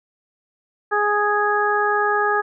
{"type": "harmonic tone", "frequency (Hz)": 415.3, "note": "G#4", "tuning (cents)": 0, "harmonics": [1, 2, 3, 4], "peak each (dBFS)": [-22, -22, -22, -22], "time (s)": [0.91, 2.42], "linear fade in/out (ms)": 20, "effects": []}